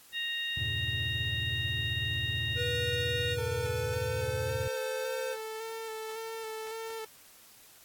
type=harmonic tone; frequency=932.3 Hz; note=A#5; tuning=in tune; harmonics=2 / 3 / 4; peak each=-36 / -36 / -36 dBFS; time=0.12-3.37 s; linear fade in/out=50 ms
type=chord; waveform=triangle; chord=E diminished seventh; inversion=none; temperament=equal; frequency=82.41 / 98 / 116.54 / 138.59 Hz; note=E2 / G2 / Bb2 / Db3; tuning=0 / 0 / 0 / 0 cents; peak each=-37 / -37 / -35 / -41 dBFS; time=0.57-4.68 s; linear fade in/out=5 ms
type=tone with pitch glide; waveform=square; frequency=485.3 to 517.1 Hz; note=B4 to C5; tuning=-30 to -20 cents; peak=-34 dBFS; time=2.55-5.37 s; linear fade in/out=50 ms; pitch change=+110 cents; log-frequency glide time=3.57-4.49 s
type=tone with vibrato; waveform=sawtooth; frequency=444.6 Hz; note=A4; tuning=18 cents sharp; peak=-33 dBFS; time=3.38-7.05 s; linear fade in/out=5 ms; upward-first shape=square; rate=1.8 Hz; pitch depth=19 cents each way
effects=white hiss -56 dBFS RMS until 7.84 s + AAC 64 kbps